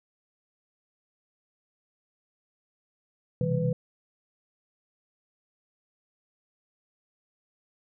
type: tone cluster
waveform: sine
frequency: 126.4 / 134 / 163 / 198.4 / 498.4 Hz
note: B2 / C3 / E3 / G3 / B4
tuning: +41 / +42 / -19 / +21 / +16 cents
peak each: -31 / -32 / -27 / -36 / -30 dBFS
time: 3.41-3.73 s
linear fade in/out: 2 ms
effects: none